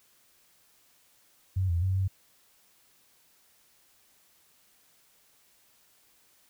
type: tone with pitch steps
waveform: sine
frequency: 94 / 85.2 / 94.3 / 95.4 Hz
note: F#2 / F2 / F#2 / G2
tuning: +28 / -42 / +33 / -47 cents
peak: -24 dBFS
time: 1.56-2.08 s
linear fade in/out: 10 ms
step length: 130 ms
effects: white hiss -64 dBFS RMS until 6.49 s